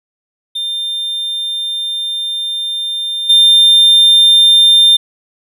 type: tone with level steps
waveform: triangle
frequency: 3600 Hz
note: A7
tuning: 39 cents sharp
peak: -15 / -3 dBFS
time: 0.55-4.97 s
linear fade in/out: 10 ms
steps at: 3.29 s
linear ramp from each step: 10 ms
effects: none